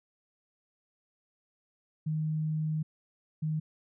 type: tone pair in turn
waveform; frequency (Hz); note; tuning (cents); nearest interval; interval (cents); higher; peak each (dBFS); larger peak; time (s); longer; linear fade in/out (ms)
sine; 155.56 / 155.56; D#3 / D#3; 0 / 0; unison; 0; neither; -28; neither; 2.06-2.83 / 3.42-3.6; first; 10
effects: none